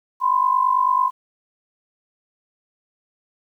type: tone pair together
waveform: sine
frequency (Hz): 1000 / 1049.1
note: B5 / C6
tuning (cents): +21 / +4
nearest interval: minor second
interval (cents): 83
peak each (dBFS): -18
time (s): 0.2-1.11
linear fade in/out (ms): 50
effects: 9-bit